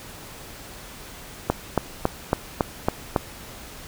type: click train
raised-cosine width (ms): 1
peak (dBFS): -4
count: 7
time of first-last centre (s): 1.5-3.162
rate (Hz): 3.61
effects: pink hiss -41 dBFS RMS until 3.87 s